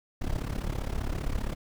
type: noise with amplitude modulation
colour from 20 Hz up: brown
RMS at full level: -27 dBFS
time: 0.21-1.55 s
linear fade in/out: 10 ms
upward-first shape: sine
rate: 35.1 Hz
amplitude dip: 85%
effects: none